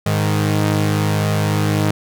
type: tone pair together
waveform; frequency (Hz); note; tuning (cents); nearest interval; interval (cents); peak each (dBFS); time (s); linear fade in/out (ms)
sawtooth; 103.83 / 155.34; G#2 / D#3; 0 / -2; perfect fifth; 698; -13 / -15; 0.06-1.91; 5
effects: none